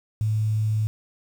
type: tone with quantisation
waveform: sine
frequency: 108.2 Hz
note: A2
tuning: 29 cents flat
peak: -20 dBFS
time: 0.21-0.87 s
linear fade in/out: 0 ms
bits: 8
effects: none

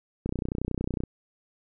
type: click train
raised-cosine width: 3 ms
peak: -16 dBFS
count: 25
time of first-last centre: 0.26-1.037 s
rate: 30.9 Hz
effects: none

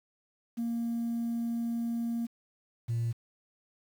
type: tone pair in turn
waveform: sine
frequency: 233.1 / 116.55 Hz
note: A#3 / A#2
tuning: 0 / 0 cents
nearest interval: octave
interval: 1200 cents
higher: first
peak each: -28 / -26 dBFS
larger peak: second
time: 0.57-2.27 / 2.88-3.13 s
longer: first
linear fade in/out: 20 ms
effects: tanh soft clip ceiling -26 dBFS + 9-bit

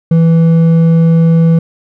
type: tone with hard clipping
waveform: sine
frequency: 164.81 Hz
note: E3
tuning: in tune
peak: -6 dBFS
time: 0.11-1.59 s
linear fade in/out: 5 ms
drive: 5 dB
effects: none

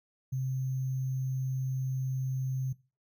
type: tone with sample-and-hold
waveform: sine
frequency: 130.81 Hz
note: C3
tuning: in tune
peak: -29 dBFS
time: 0.32-2.73 s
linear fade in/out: 10 ms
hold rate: 6300 Hz
effects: noise-tail reverb RT60 0.3 s tail -19 dB re dry

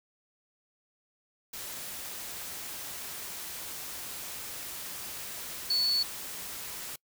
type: tone in noise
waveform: sine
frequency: 4435 Hz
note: C#8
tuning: in tune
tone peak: -24 dBFS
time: 5.7-6.03 s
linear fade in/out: 5 ms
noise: white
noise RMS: -40 dBFS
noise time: 1.53-6.96 s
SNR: +13 dB
effects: noise-tail reverb RT60 0.1 s tail -25 dB re dry

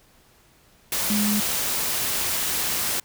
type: tone in noise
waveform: sine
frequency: 208.5 Hz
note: G#3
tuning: 7 cents sharp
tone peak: -21 dBFS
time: 1.1-1.4 s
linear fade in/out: 2 ms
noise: white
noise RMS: -25 dBFS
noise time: 0.92-3 s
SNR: +1 dB
effects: pink hiss -57 dBFS RMS until 3.04 s

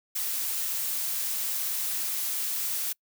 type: noise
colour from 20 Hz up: blue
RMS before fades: -30 dBFS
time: 0.15-2.93 s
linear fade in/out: 10 ms
effects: noise-tail reverb RT60 0.1 s tail -26 dB re dry

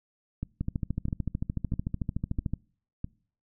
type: two click trains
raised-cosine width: 5 ms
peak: -17 / -19 dBFS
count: 27 / 5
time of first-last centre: 0.61-2.536 / 0.43-3.044 s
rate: 13.5 / 1.53 Hz
effects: noise-tail reverb RT60 0.5 s tail -25 dB re dry

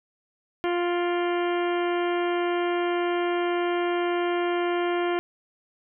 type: harmonic tone with a mistuned harmonic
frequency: 350.1 Hz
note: F4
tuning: 4 cents sharp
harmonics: 1 / 2 / 3 / 4 / 5 / 6 / 7 / 8 / 9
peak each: -24 / -30 / -34 / -36 / -38 / -40 / -41 / -42 / -43 dBFS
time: 0.64-5.19 s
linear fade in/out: 0 ms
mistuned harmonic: 7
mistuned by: -55 cents
effects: none

